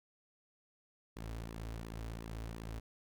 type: tone with flanger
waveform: sawtooth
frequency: 55.9 Hz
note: A1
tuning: 28 cents sharp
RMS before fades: -44 dBFS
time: 1.16-2.8 s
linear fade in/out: 10 ms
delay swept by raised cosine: 1.3 to 5.8 ms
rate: 2.8 Hz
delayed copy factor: -0.6
effects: none